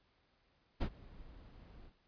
brown noise with ADSR envelope, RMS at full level -31 dBFS, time 0.8-1.93 s, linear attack 19 ms, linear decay 72 ms, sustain -24 dB, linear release 72 ms, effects pink hiss -74 dBFS RMS until 2.07 s + resampled to 11025 Hz

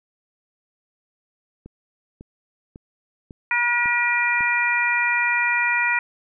click train, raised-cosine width 3 ms, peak -26 dBFS, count 6, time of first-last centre 1.66-4.407 s, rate 1.82 Hz
harmonic tone, 480 Hz, B4, 49 cents flat, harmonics 2 / 3 / 4 / 5, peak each -26 / -25 / -22 / -22 dBFS, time 3.51-5.99 s, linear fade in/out 2 ms
effects none

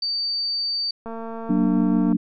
sine tone, 4607 Hz, D8, 34 cents flat, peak -22 dBFS, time 0.02-0.91 s, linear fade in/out 5 ms
click train, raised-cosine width 1 ms, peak -21 dBFS, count 243, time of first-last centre 1.06-2.126 s, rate 227 Hz
sine chord, Gb augmented, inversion none, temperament equal, 185 / 233.1 / 293.7 Hz, Gb3 / Bb3 / D4, 0 / 0 / 0 cents, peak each -21 dBFS, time 1.49-2.17 s, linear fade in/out 10 ms
effects none

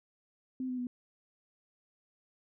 sine tone with pitch steps, 258.1 / 252.4 / 246.7 Hz, C4 / B3 / B3, -23 / +38 / -2 cents, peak -33 dBFS, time 0.6-0.87 s, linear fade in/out 2 ms, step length 90 ms, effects none

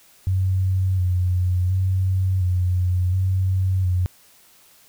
sine tone with vibrato, 92.2 Hz, F#2, 6 cents flat, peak -17 dBFS, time 0.27-4.06 s, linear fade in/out 0 ms, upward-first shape square, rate 0.7 Hz, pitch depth 33 cents each way, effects white hiss -53 dBFS RMS until 4.88 s

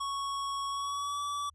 square tone with pitch glide, 1108.7 to 1151.1 Hz, C#6 to D6, 0 to -35 cents, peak -33 dBFS, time 0-1.5 s, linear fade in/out 10 ms, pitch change +65 cents, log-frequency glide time 0.68-1.21 s, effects added 76 Hz sine -60 dBFS peak until 1.54 s + resampled to 22050 Hz

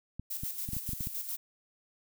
clicks, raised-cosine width 5 ms, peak -26 dBFS, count 9, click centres 0.196 / 0.435 / 0.689 / 0.733 / 0.767 / 0.891 / 0.933 / 1.008 / 1.071 s
violet noise with tremolo, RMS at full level -36 dBFS, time 0.3-1.37 s, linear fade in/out 10 ms, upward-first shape square, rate 7.1 Hz, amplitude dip 50%
effects none

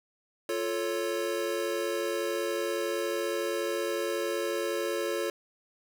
square chord, F augmented, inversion none, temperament equal, 349.2 / 440 / 554.4 Hz, F4 / A4 / C#5, 0 / 0 / 0 cents, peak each -34 dBFS, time 0.49-5.3 s, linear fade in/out 2 ms, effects none

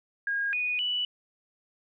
sine tone with pitch steps, 1629 / 2472 / 2960 Hz, G#6 / D#7 / F#7, -34 / -12 / 0 cents, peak -26 dBFS, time 0.27-1.05 s, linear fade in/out 2 ms, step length 260 ms, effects none

